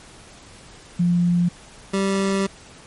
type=tone pair in turn; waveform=sine / 25% pulse; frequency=174.61 / 195.1 Hz; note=F3 / G3; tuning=0 / -8 cents; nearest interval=major second; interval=192 cents; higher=second; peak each=-15 dBFS; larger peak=neither; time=0.99-1.49 / 1.93-2.47 s; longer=second; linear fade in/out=10 ms; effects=pink hiss -45 dBFS RMS until 2.86 s + MP3 48 kbps